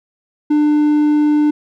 triangle tone, 298.6 Hz, D4, 29 cents sharp, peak -8 dBFS, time 0.5-1.51 s, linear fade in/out 10 ms, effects none

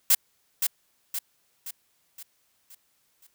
blue noise with echo, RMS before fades -18 dBFS, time 0.1-0.15 s, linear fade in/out 5 ms, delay 520 ms, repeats 6, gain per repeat -6 dB, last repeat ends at 3.27 s, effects white hiss -69 dBFS RMS until 3.34 s

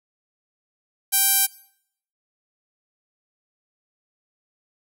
sawtooth tone with band-pass filter, 784 Hz, G5, in tune, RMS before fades -19 dBFS, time 1.12-1.47 s, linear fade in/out 20 ms, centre 12000 Hz, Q 2.2, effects noise-tail reverb RT60 0.7 s tail -23 dB re dry

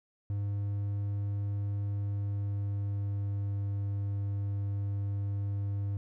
triangle tone with pitch glide, 101.2 to 100.33 Hz, G#2 to G2, -44 to +41 cents, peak -28 dBFS, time 0.3-5.97 s, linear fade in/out 0 ms, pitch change -15 cents, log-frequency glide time 1.85-3.66 s, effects none

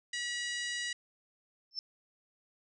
harmonic tone, 966 Hz, B5, 39 cents flat, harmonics 2 / 3 / 4 / 5 / 6 / 7 / 8 / 9, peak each -37 / -41 / -43 / -45 / -47 / -48 / -49 / -50 dBFS, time 0.13-0.93 s, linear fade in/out 5 ms
sine tone with exponential growth, 5320 Hz, E8, 15 cents sharp, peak -30 dBFS, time 1.71-1.79 s, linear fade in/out 1 ms, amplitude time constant 16 ms
effects none

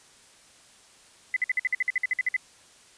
sine tone bursts, 2016 Hz, B6, 35 cents sharp, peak -21 dBFS, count 14, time 1.34-2.365 s, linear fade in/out 2 ms, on 24 ms, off 53 ms, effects white hiss -55 dBFS RMS until 2.97 s + resampled to 22050 Hz

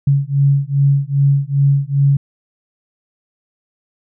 sine beating tone pair, 138.59 / 141.09 Hz, C#3 / C#3, 0 / +31 cents, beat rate 2.5 Hz, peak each -14 dBFS, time 0.07-2.17 s, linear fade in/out 5 ms, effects none

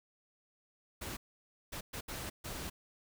pink noise bursts at uneven times, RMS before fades -42 dBFS, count 5, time 1.01-1.17 / 1.72-1.81 / 1.93-2.01 / 2.08-2.3 / 2.44-2.7 s, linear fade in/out 10 ms, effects none

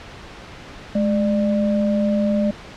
sine tone pair together, 210.9 / 596 Hz, G#3 / D5, +27 / +25 cents, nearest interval octave + tritone, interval 1798 cents, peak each -17 / -22 dBFS, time 0.95-2.51 s, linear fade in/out 5 ms, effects pink hiss -38 dBFS RMS until 2.76 s + low-pass 4000 Hz 12 dB/octave

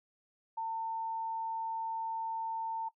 sine tone, 900 Hz, A5, 39 cents sharp, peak -33 dBFS, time 0.57-2.89 s, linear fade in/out 10 ms, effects noise-tail reverb RT60 0.1 s tail -18 dB re dry

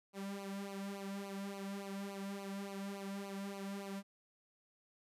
sawtooth tone with flanger, 197.6 Hz, G3, 14 cents sharp, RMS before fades -44 dBFS, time 0.13-4.03 s, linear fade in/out 50 ms, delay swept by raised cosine 0.56 to 2.46 ms, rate 3.5 Hz, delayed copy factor -0.8, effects resampled to 32000 Hz

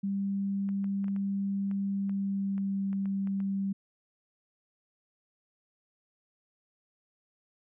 sine tone with pitch glide, 197.5 to 195.8 Hz, G3 to G3, +13 to -2 cents, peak -28 dBFS, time 0.03-3.73 s, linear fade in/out 10 ms, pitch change -15 cents, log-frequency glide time 1.93-2.88 s
clicks, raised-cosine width 0.5 ms, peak -36 dBFS, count 12, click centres 0.69 / 0.843 / 1.043 / 1.082 / 1.163 / 1.713 / 2.095 / 2.58 / 2.93 / 3.057 / 3.273 / 3.403 s
effects none

